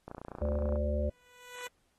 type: click train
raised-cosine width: 1 ms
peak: -28 dBFS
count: 21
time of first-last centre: 0.08-0.758 s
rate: 29.5 Hz
type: harmonic tone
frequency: 73.42 Hz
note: D2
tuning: in tune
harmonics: 1 / 3 / 5 / 7 / 8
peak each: -30 / -38 / -43 / -38 / -35 dBFS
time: 0.41-1.1 s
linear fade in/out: 10 ms
type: tone with exponential growth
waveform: 10% pulse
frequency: 493.9 Hz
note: B4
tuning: in tune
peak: -29 dBFS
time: 1.02-1.67 s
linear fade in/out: 2 ms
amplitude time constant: 140 ms
effects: pink hiss -74 dBFS RMS until 1.98 s + AAC 32 kbps